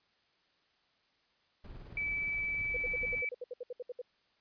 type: noise with tremolo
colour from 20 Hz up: brown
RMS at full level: -46 dBFS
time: 1.64-3.22 s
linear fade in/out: 5 ms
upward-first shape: square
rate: 19 Hz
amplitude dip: 35%
type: tone with vibrato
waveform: sine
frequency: 2304 Hz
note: D7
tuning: 34 cents flat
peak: -32 dBFS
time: 1.97-3.29 s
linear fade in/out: 2 ms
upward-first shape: triangle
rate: 17 Hz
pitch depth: 8 cents each way
type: tone bursts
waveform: sine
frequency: 493.9 Hz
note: B4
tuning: in tune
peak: -37 dBFS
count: 14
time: 2.74-4.017 s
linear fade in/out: 5 ms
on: 29 ms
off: 67 ms
effects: white hiss -72 dBFS RMS until 4.4 s + resampled to 11025 Hz